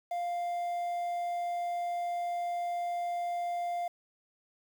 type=tone with quantisation; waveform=triangle; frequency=698.5 Hz; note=F5; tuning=in tune; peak=-29 dBFS; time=0.11-3.88 s; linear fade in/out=5 ms; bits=9; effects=none